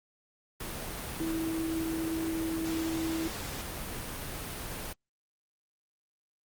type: tone in noise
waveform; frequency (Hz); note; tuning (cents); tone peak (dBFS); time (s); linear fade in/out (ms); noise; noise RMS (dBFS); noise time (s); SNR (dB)
sine; 324.9; E4; -25; -30; 1.2-3.28; 5; pink; -38; 0.6-4.93; +5
effects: Opus 32 kbps